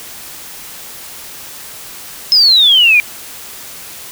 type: exponential sweep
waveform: sine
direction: down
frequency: 5210 to 2349 Hz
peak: -5 dBFS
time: 2.32-3 s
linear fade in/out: 0 ms
effects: white hiss -31 dBFS RMS until 4.11 s